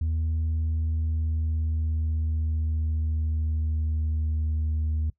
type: tone with pitch glide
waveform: sine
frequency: 80 to 77.68 Hz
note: D#2 to D#2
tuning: +49 to -2 cents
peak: -21 dBFS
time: 0.01-5.1 s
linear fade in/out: 5 ms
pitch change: -51 cents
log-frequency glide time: 0.19-4.57 s
effects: noise-tail reverb RT60 0.1 s tail -21 dB re dry + tanh soft clip ceiling -22 dBFS